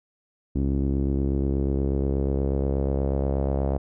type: tone with low-pass filter sweep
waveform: sawtooth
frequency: 68.3 Hz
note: C#2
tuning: 25 cents flat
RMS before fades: -24 dBFS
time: 0.55-3.78 s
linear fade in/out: 10 ms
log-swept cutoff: 290 to 630 Hz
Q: 2.5
effects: none